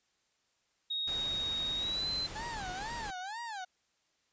sine tone with pitch glide, 3756 to 4072 Hz, A#7 to C8, +12 to -48 cents, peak -32 dBFS, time 0.9-2.27 s, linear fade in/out 10 ms, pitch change +140 cents, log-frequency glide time 1.77-2.09 s
pink noise, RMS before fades -44 dBFS, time 1.07-3.11 s, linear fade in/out 10 ms
30% pulse tone with vibrato, 830.6 Hz, G#5, in tune, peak -36 dBFS, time 2.35-3.65 s, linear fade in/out 10 ms, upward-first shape sine, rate 2.1 Hz, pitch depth 230 cents each way
effects white hiss -75 dBFS RMS until 4.32 s + resampled to 16000 Hz

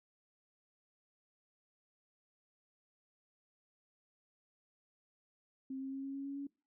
sine tone with pitch steps, 265.6 / 268.1 / 270.6 / 273.1 / 275.6 / 278.2 / 280.7 Hz, C4 / C4 / C#4 / C#4 / C#4 / C#4 / C#4, +26 / +42 / -42 / -26 / -10 / +6 / +22 cents, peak -39 dBFS, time 5.7-6.47 s, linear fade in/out 5 ms, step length 110 ms, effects noise-tail reverb RT60 0.3 s tail -23 dB re dry

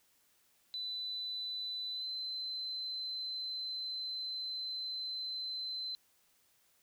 sine tone with pitch glide, 3998 to 4063 Hz, B7 to B7, +20 to +48 cents, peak -37 dBFS, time 0.74-5.95 s, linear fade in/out 0 ms, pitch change +28 cents, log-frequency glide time 1.91-2.08 s, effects white hiss -71 dBFS RMS until 6.82 s

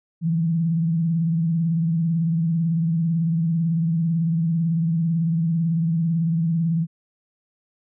sine tone with vibrato, 165.1 Hz, E3, 3 cents sharp, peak -18 dBFS, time 0.21-6.87 s, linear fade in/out 50 ms, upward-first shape triangle, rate 18 Hz, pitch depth 86 cents each way, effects none

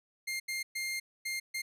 sawtooth tone bursts at uneven times, 2114 Hz, C7, 17 cents sharp, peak -30 dBFS, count 5, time 0.27-0.4 / 0.48-0.63 / 0.75-1 / 1.25-1.4 / 1.54-1.62 s, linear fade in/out 10 ms, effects resampled to 32000 Hz

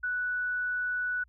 sine tone, 1480 Hz, F#6, in tune, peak -28 dBFS, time 0.03-1.24 s, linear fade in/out 10 ms, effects added 60 Hz sine -59 dBFS peak until 1.28 s

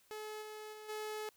sawtooth tone with level steps, 428.2 Hz, A4, 47 cents flat, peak -39 / -42 / -45 / -36 dBFS, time 0.11-1.29 s, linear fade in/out 0 ms, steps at 0.41 / 0.72 / 0.88 s, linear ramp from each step 20 ms, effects white hiss -69 dBFS RMS until 1.36 s

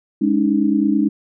sine chord, Ab suspended fourth, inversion none, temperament equal with one note detuned, 207.7 / 281.9 / 311.1 Hz, Ab3 / Db4 / Eb4, 0 / +29 / 0 cents, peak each -18 dBFS, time 0.21-1.09 s, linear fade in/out 10 ms, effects none

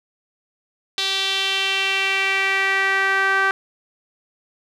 sawtooth tone with band-pass filter sweep, 387.9 Hz, G4, 18 cents flat, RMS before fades -20 dBFS, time 0.98-3.51 s, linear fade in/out 0 ms, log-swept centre 3800 to 1500 Hz, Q 3.3, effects none

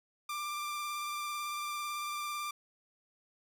sawtooth tone with vibrato, 1185 Hz, D6, 15 cents sharp, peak -32 dBFS, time 0.29-2.51 s, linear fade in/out 5 ms, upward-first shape sine, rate 18 Hz, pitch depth 17 cents each way, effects 11-bit

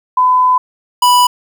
sine / square tone pair in turn, 1008 / 986.1 Hz, B5 / B5, +35 / -3 cents, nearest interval unison, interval 38 cents, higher first, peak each -7 dBFS, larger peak neither, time 0.17-0.58 / 1.02-1.27 s, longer first, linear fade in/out 5 ms, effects 8-bit

